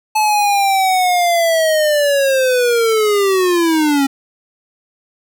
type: linear sweep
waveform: square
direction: down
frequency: 866 to 270 Hz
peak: -12 dBFS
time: 0.15-4.07 s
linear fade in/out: 10 ms
effects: none